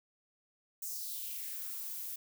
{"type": "noise with high-pass filter sweep", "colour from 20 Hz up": "violet", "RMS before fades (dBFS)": -41, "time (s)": [0.82, 2.16], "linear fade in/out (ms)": 5, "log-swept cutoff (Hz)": [7000, 450], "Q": 2.7, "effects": []}